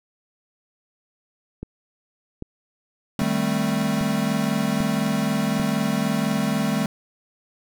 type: click train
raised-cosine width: 3 ms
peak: -18 dBFS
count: 6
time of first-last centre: 1.63-5.598 s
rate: 1.26 Hz
type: chord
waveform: square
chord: A half-diminished seventh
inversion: second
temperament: equal with one note detuned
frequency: 153.69 / 196 / 220 / 261.6 Hz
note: Eb3 / G3 / A3 / C4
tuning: -21 / 0 / 0 / 0 cents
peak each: -29 / -26 / -25 / -29 dBFS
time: 3.19-6.86 s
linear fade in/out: 2 ms
effects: none